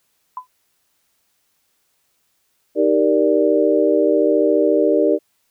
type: tone with exponential decay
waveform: sine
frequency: 1008 Hz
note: B5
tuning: 35 cents sharp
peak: -21 dBFS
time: 0.37-0.47 s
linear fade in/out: 2 ms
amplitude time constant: 21 ms
type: chord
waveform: sine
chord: Eb major seventh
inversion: none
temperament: equal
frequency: 311.1 / 392 / 466.2 / 587.3 Hz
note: Eb4 / G4 / Bb4 / D5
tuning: 0 / 0 / 0 / 0 cents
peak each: -18 dBFS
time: 2.75-5.19 s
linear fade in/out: 50 ms
effects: white hiss -66 dBFS RMS until 5.5 s